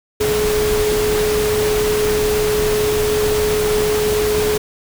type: tone in noise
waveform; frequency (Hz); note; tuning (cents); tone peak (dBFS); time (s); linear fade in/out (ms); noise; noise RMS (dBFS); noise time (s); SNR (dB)
sine; 423.8; G#4; +35; -15; 0.2-4.58; 10; pink; -22; 0.2-4.58; +4
effects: none